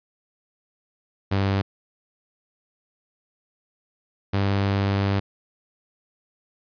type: tone pair in turn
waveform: sawtooth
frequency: 98 / 99.08 Hz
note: G2 / G2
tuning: 0 / +19 cents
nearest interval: unison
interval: 19 cents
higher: second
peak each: -16 dBFS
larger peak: neither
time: 1.31-1.62 / 4.33-5.2 s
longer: second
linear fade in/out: 10 ms
effects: resampled to 11025 Hz